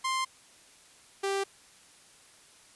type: tone pair in turn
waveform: sawtooth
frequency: 1049 / 392.9 Hz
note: C6 / G4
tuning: +4 / +4 cents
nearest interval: octave + perfect fourth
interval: 1700 cents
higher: first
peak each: -24 dBFS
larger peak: neither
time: 0.04-0.25 / 1.23-1.44 s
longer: neither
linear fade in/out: 10 ms
effects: white hiss -57 dBFS RMS until 2.75 s + resampled to 24000 Hz